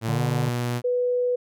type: tone with pitch glide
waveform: sawtooth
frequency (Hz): 113.1 to 121.22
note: A2 to B2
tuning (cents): +48 to -32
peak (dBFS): -20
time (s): 0.01-0.82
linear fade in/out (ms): 50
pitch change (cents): +120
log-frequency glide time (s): 0.12-0.2
type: harmonic tone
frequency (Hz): 146.83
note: D3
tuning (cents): 0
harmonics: 1 / 3 / 4 / 5 / 6 / 7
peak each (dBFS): -24 / -38 / -39 / -38 / -43 / -44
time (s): 0.08-0.49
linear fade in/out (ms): 5
type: tone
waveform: sine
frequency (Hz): 493.4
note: B4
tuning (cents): -2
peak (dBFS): -20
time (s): 0.84-1.36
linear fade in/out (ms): 10
effects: none